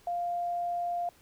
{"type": "tone", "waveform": "sine", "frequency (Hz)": 698.5, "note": "F5", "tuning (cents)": 0, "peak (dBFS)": -29, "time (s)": [0.07, 1.09], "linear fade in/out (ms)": 2, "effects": ["pink hiss -61 dBFS RMS until 1.21 s"]}